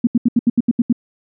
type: tone bursts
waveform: sine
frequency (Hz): 236.7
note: A#3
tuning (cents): +27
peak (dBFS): -9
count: 9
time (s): 0.04-0.927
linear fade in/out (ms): 5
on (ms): 31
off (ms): 76
effects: none